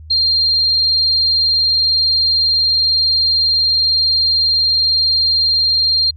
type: tone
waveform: sine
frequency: 4193 Hz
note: C8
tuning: 3 cents sharp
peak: -11 dBFS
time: 0.1-6.11 s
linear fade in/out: 10 ms
effects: added 78 Hz sine -33 dBFS peak until 6.16 s